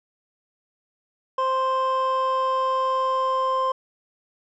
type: tone pair together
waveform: triangle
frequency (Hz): 523.2 / 1046.5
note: C5 / C6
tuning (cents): 0 / 0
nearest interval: octave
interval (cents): 1200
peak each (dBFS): -23 / -19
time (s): 1.38-3.72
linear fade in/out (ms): 5
effects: tanh soft clip ceiling -12 dBFS + resampled to 16000 Hz